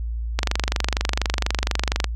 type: click train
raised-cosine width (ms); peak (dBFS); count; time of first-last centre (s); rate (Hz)
0.2; -3; 41; 0.39-2.043; 24.2
effects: added 57 Hz sine -24 dBFS peak until 2.15 s